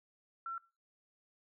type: tone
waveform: sine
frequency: 1352 Hz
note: E6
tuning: 43 cents sharp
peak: -38 dBFS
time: 0.46-0.58 s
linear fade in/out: 2 ms
effects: noise-tail reverb RT60 0.3 s tail -20 dB re dry